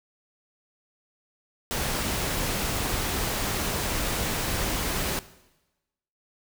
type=noise; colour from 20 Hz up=pink; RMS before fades=-28 dBFS; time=1.71-5.19 s; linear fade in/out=0 ms; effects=noise-tail reverb RT60 1.0 s tail -17 dB re dry